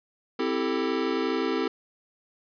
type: chord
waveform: square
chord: A minor seventh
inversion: first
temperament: equal with one note detuned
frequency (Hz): 261.6 / 329.6 / 392 / 443.3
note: C4 / E4 / G4 / A4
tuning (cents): 0 / 0 / 0 / +13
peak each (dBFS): -31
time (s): 0.39-1.68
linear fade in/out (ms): 5
effects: resampled to 11025 Hz + 10-bit